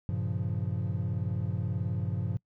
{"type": "chord", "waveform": "triangle", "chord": "G half-diminished seventh", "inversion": "none", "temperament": "equal", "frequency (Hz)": [98, 116.54, 138.59, 174.61], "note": ["G2", "Bb2", "Db3", "F3"], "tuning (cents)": [0, 0, 0, 0], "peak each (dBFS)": [-30, -32, -34, -34], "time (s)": [0.09, 2.37], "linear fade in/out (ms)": 0, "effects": ["noise-tail reverb RT60 0.1 s tail -25 dB re dry", "tanh soft clip ceiling -18 dBFS"]}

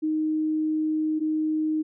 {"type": "tone pair in turn", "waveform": "sine", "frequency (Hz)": [311, 311], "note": ["D#4", "D#4"], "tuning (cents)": [-1, -1], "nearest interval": "unison", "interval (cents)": 0, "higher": "neither", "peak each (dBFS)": -22, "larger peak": "neither", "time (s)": [[0.02, 1.2], [1.2, 1.83]], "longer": "first", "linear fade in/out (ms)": 20, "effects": []}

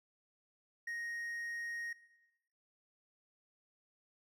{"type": "tone", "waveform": "triangle", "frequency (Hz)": 1870, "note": "A#6", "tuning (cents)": 5, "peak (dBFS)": -37, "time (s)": [0.87, 1.93], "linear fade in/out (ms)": 5, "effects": ["noise-tail reverb RT60 1.0 s tail -18 dB re dry"]}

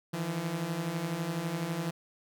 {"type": "beating tone pair", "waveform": "sawtooth", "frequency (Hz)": [157.7, 169.7], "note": ["D#3", "F3"], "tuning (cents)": [24, -49], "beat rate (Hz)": 12, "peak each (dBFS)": [-33, -29], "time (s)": [0.13, 1.91], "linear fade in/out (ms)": 10, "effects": []}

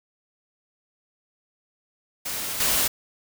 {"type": "noise with level steps", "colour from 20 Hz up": "white", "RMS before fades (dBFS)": [-30, -22], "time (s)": [2.25, 2.88], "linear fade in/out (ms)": 10, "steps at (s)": 2.6, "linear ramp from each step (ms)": 5, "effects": []}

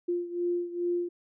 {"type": "beating tone pair", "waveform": "sine", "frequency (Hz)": [349.2, 351.6], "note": ["F4", "F4"], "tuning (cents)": [0, 12], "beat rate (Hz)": 2.4, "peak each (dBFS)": [-29, -33], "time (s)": [0.08, 1.09], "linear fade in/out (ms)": 10, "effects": []}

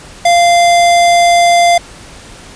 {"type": "tone", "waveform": "square", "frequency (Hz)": 693, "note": "F5", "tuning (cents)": -14, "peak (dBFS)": -6, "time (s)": [0.25, 1.78], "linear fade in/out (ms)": 5, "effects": ["pink hiss -34 dBFS RMS until 2.55 s", "resampled to 22050 Hz"]}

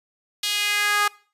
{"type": "tone with high-pass filter sweep", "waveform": "sawtooth", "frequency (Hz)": 412.9, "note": "G#4", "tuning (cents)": -10, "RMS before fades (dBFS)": -22, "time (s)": [0.43, 1.08], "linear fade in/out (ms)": 5, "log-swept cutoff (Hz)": [3500, 1200], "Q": 2.2, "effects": ["noise-tail reverb RT60 0.4 s tail -22 dB re dry", "resampled to 32000 Hz"]}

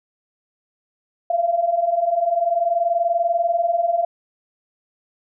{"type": "tone pair together", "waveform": "sine", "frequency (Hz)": [668, 688.4], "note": ["E5", "F5"], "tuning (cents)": [23, -25], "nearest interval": "minor second", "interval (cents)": 52, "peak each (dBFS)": [-22, -18], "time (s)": [1.3, 4.05], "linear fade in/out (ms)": 5, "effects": []}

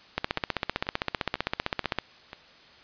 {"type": "two click trains", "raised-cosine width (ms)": 0.3, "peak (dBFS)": [-22, -9], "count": [5, 29], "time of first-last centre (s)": [[0.38, 2.331], [0.18, 1.986]], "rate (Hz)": [2.05, 15.5], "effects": ["white hiss -53 dBFS RMS until 2.83 s", "resampled to 11025 Hz"]}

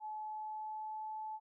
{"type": "tone with pitch glide", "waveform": "sine", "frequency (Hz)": [858, 867], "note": ["A5", "A5"], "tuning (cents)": [-44, -26], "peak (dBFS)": -40, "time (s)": [0, 1.4], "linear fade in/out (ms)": 50, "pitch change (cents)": 18, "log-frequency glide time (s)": [0.14, 1.18], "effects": []}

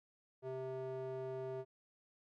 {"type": "tone with band-pass filter", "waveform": "square", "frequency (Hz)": 130.81, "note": "C3", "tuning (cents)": 0, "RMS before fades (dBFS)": -43, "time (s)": [0.42, 1.65], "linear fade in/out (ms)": 50, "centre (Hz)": 500, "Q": 4.9, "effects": []}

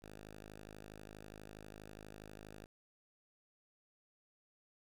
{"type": "tone", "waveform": "5% pulse", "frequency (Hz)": 52.3, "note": "G#1", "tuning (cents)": 13, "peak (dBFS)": -40, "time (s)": [0.02, 2.66], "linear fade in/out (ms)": 5, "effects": []}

